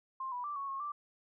sine tone with pitch steps, 1056 / 983 / 1172 / 1108 / 1087 / 1173 Hz, C6 / B5 / D6 / C#6 / C#6 / D6, +16 / -8 / -4 / -1 / -34 / -2 cents, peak -36 dBFS, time 0.2-0.92 s, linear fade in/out 5 ms, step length 120 ms, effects none

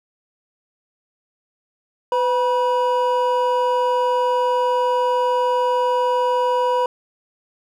triangle tone pair together, 503.3 / 970 Hz, B4 / B5, +33 / -31 cents, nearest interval major seventh, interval 1136 cents, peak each -17 dBFS, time 2.12-6.86 s, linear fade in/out 2 ms, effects none

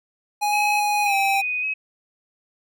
square tone with pitch glide, 830.6 to 786.7 Hz, G#5 to G5, 0 to +6 cents, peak -20 dBFS, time 0.41-1.42 s, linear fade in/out 20 ms, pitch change -94 cents, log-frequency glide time 1.03-1.15 s
sine tone with vibrato, 2521 Hz, D#7, 22 cents sharp, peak -22 dBFS, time 0.52-1.74 s, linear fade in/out 10 ms, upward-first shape square, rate 1.8 Hz, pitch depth 21 cents each way
effects none

